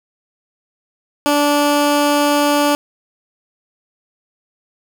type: tone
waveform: 15% pulse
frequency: 290.9 Hz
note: D4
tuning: 16 cents flat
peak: -6 dBFS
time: 1.26-2.75 s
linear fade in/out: 0 ms
effects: none